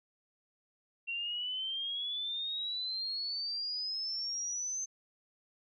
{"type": "exponential sweep", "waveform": "sine", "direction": "up", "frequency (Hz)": [2729, 6280], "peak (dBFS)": -34, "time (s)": [1.07, 4.86], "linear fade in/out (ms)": 20, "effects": []}